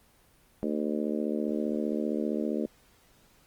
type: harmonic tone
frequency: 75.2 Hz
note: D2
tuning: 42 cents sharp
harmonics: 3 / 4 / 5 / 6 / 7 / 8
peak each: -31 / -33 / -35 / -37 / -38 / -39 dBFS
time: 0.63-2.66 s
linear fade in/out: 0 ms
effects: pink hiss -62 dBFS RMS until 3.46 s + Opus 24 kbps